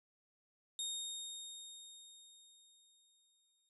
25% pulse tone with exponential decay, 3704 Hz, A#7, 12 cents flat, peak -34 dBFS, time 0.79-3.69 s, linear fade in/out 1 ms, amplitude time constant 630 ms, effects resampled to 32000 Hz

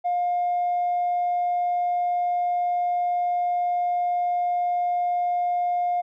triangle tone with tanh clipping, 709 Hz, F5, 26 cents sharp, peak -21 dBFS, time 0.04-6.02 s, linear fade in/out 20 ms, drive 5 dB, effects none

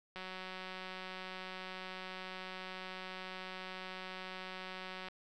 click train, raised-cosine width 0.3 ms, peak -29 dBFS, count 917, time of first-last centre 0.16-5.085 s, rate 186 Hz, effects none

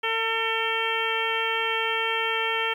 harmonic tone, 450.4 Hz, A4, 40 cents sharp, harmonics 1 / 2 / 3 / 4 / 5 / 6 / 7, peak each -31 / -31 / -31 / -31 / -31 / -31 / -31 dBFS, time 0.03-2.74 s, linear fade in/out 10 ms, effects 9-bit

